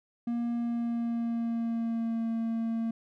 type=tone with pitch glide; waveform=triangle; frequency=236.2 to 227.6 Hz; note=A#3 to A#3; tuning=+23 to -41 cents; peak=-26 dBFS; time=0.27-2.91 s; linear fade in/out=5 ms; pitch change=-64 cents; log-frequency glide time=0.55-2.27 s; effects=none